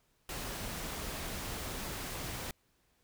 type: noise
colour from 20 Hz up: pink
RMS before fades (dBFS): -40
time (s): 0.29-2.51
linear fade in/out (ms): 2
effects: pink hiss -73 dBFS RMS until 3.03 s